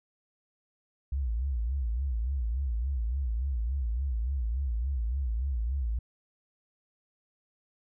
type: tone with vibrato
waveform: sine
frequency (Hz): 62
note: B1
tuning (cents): +7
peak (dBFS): -27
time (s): 1.12-5.99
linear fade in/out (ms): 5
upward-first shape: sine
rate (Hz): 3.5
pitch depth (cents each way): 210
effects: none